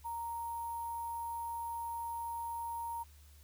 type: tone with sample-and-hold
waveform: sine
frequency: 932.3 Hz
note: A#5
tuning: in tune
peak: -37 dBFS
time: 0.04-3.04 s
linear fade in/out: 20 ms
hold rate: 11025 Hz
effects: added 73 Hz sine -56 dBFS peak until 3.43 s + white hiss -65 dBFS RMS until 3.43 s